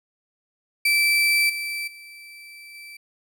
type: tone with level steps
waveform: 35% pulse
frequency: 2327 Hz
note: D7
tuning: 17 cents flat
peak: -15 / -25 / -39 / -37 dBFS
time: 0.85-2.97 s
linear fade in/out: 5 ms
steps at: 1.49 / 1.87 / 2.74 s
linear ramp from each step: 10 ms
effects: none